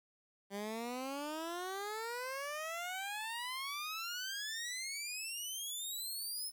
15% pulse exponential sweep, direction up, 196 to 5300 Hz, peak -33 dBFS, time 0.5-6.52 s, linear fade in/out 50 ms, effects 12-bit

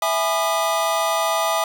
square chord, E major seventh, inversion none, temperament equal with one note detuned, 659.3 / 830.6 / 987.8 / 1214 Hz, E5 / G#5 / B5 / D#6, 0 / 0 / 0 / -43 cents, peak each -23 / -26 / -29 / -24 dBFS, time 0.02-1.64 s, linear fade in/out 2 ms, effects none

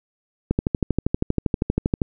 click train, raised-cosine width 3 ms, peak -6 dBFS, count 20, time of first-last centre 0.51-2.018 s, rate 12.6 Hz, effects none

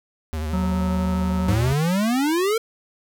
square tone with vibrato, 77.78 Hz, D#2, in tune, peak -25 dBFS, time 0.33-1.73 s, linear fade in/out 0 ms, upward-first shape sine, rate 12 Hz, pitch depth 56 cents each way
harmonic tone, 185 Hz, F#3, in tune, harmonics 1 / 3 / 5 / 7, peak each -21 / -35 / -35 / -37 dBFS, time 0.53-1.54 s, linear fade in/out 5 ms
square exponential sweep, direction up, 98 to 463.7 Hz, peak -19 dBFS, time 1.48-2.58 s, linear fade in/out 5 ms
effects none

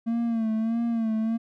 triangle tone with vibrato, 226.7 Hz, A#3, 48 cents flat, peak -21 dBFS, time 0.06-1.38 s, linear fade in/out 20 ms, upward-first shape sine, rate 1.6 Hz, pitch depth 58 cents each way, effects none

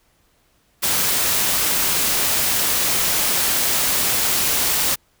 white noise, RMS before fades -19 dBFS, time 0.82-4.96 s, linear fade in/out 20 ms, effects pink hiss -61 dBFS RMS until 5.2 s

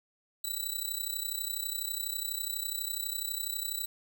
10% pulse tone with amplitude modulation, 3951 Hz, B7, in tune, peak -22 dBFS, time 0.44-3.86 s, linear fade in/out 5 ms, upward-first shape sine, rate 32.1 Hz, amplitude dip 75%, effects none

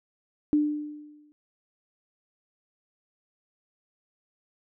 sine tone with exponential decay, 298.2 Hz, D4, 27 cents sharp, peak -17 dBFS, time 0.53-1.32 s, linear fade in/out 0 ms, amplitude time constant 170 ms, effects none

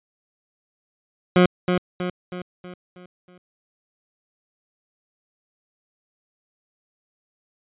20% pulse tone with echo, 180 Hz, F#3, 47 cents flat, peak -7 dBFS, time 1.36-1.46 s, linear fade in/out 2 ms, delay 320 ms, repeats 6, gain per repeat -6 dB, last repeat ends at 3.38 s, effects resampled to 8000 Hz

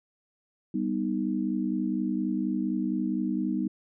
sine chord, G augmented, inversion none, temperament equal, 196 / 246.9 / 311.1 Hz, G3 / B3 / D#4, 0 / 0 / 0 cents, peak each -30 dBFS, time 0.74-3.68 s, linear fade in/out 5 ms, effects none

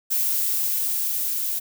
violet noise with level ramp, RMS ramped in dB -22 to -26 dBFS, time 0.1-1.6 s, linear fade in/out 20 ms, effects none

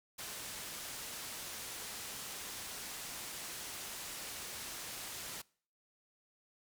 white low-pass noise, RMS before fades -45 dBFS, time 0.18-5.42 s, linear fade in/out 10 ms, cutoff 11000 Hz, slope 12 dB/octave, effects noise-tail reverb RT60 0.5 s tail -24 dB re dry

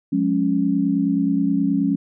sine chord, Db major, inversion first, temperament equal with one note detuned, 178.28 / 207.7 / 277.2 Hz, F3 / Ab3 / Db4, +36 / 0 / 0 cents, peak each -23 / -22 / -19 dBFS, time 0.12-1.96 s, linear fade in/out 10 ms, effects none

